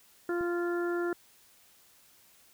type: harmonic tone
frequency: 347.7 Hz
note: F4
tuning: 8 cents flat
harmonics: 1 / 2 / 3 / 4 / 5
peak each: -29 / -41 / -46 / -38 / -44 dBFS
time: 0.29-1.13 s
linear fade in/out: 2 ms
type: click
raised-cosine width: 3 ms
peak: -32 dBFS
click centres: 0.41 s
effects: white hiss -61 dBFS RMS until 2.53 s